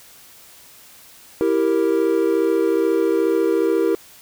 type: chord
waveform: triangle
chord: E diminished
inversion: none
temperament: equal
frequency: 329.6 / 392 / 466.2 Hz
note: E4 / G4 / Bb4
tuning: 0 / 0 / 0 cents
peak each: -18 dBFS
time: 1.41-3.95 s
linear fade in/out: 0 ms
effects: white hiss -46 dBFS RMS until 4.21 s